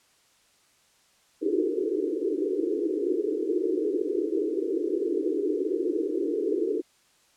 pink band-pass noise, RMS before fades -27 dBFS, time 1.41-6.82 s, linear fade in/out 20 ms, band 300 to 460 Hz, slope 96 dB/octave, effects white hiss -63 dBFS RMS until 7.36 s + low-pass 9000 Hz 12 dB/octave

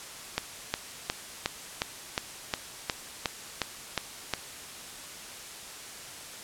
click train, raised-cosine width 0.2 ms, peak -9 dBFS, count 12, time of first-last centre 0.38-4.337 s, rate 2.78 Hz, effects white hiss -43 dBFS RMS until 6.43 s + low-pass 10000 Hz 12 dB/octave

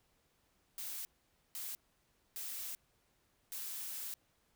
blue noise bursts at uneven times, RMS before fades -43 dBFS, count 4, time 0.78-1.05 / 1.55-1.75 / 2.36-2.75 / 3.52-4.14 s, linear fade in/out 0 ms, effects pink hiss -75 dBFS RMS until 4.55 s

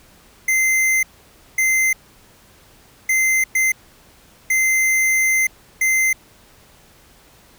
square tone bursts at uneven times, 2075 Hz, C7, 15 cents flat, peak -15 dBFS, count 6, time 0.48-1.03 / 1.58-1.93 / 3.09-3.44 / 3.55-3.72 / 4.5-5.47 / 5.81-6.13 s, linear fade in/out 5 ms, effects pink hiss -50 dBFS RMS until 7.58 s

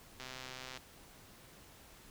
click train, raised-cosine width 0.2 ms, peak -28 dBFS, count 75, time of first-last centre 0.2-0.774 s, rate 129 Hz, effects pink hiss -58 dBFS RMS until 2.1 s

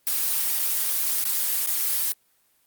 blue noise with dropouts, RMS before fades -24 dBFS, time 0.07-2.12 s, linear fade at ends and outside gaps 0 ms, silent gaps 0.59-0.594 / 1.24-1.252 / 1.661-1.672 s, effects white hiss -65 dBFS RMS until 2.66 s + Opus 24 kbps

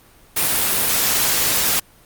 white noise, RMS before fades -18 dBFS, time 0.36-1.8 s, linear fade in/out 10 ms, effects pink hiss -50 dBFS RMS until 2.05 s + Opus 32 kbps

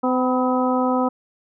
harmonic tone with a mistuned harmonic, 254.8 Hz, C4, 46 cents flat, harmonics 1 / 2 / 3 / 4 / 5, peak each -20 / -23 / -25 / -26 / -27 dBFS, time 0.03-1.09 s, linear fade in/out 10 ms, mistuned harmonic 4, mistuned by -46 cents, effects none

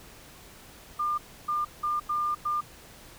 sine tone bursts at uneven times, 1200 Hz, D6, 37 cents sharp, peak -25 dBFS, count 5, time 0.99-1.18 / 1.48-1.65 / 1.83-2 / 2.09-2.35 / 2.45-2.61 s, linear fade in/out 10 ms, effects pink hiss -50 dBFS RMS until 3.18 s

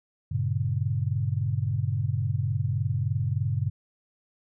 sine chord, G diminished, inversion none, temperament just, 98 / 117.6 / 141.12 Hz, G2 / Bb2 / Db3, 0 / +16 / +31 cents, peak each -28 / -28 / -29 dBFS, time 0.31-3.7 s, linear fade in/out 10 ms, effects none

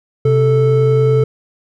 triangle tone pair together, 129.6 / 439.2 Hz, C3 / A4, -16 / -3 cents, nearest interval octave + major sixth, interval 2113 cents, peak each -10 dBFS, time 0.25-1.24 s, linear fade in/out 5 ms, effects none

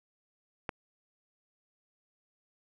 click, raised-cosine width 0.5 ms, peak -18 dBFS, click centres 0.692 s, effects none

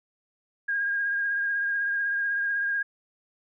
sine tone with vibrato, 1623 Hz, G#6, 40 cents flat, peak -24 dBFS, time 0.68-2.83 s, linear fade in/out 10 ms, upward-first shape triangle, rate 16 Hz, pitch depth 28 cents each way, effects none

